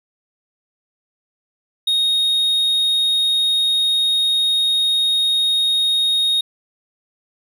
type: tone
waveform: triangle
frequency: 3729 Hz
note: A#7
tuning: in tune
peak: -13 dBFS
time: 1.87-6.41 s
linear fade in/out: 5 ms
effects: none